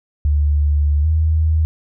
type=tone pair in turn; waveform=sine; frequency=73.42 / 79.04 Hz; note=D2 / D#2; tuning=0 / +28 cents; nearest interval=minor second; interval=128 cents; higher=second; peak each=-12 dBFS; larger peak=neither; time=0.25-1.04 / 1.04-1.65 s; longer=first; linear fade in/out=0 ms; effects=none